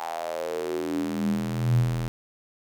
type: tone with high-pass filter sweep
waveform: square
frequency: 41.14 Hz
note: E1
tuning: 3 cents flat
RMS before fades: -27 dBFS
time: 0-2.08 s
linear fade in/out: 0 ms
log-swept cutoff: 840 to 84 Hz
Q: 6.7
effects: none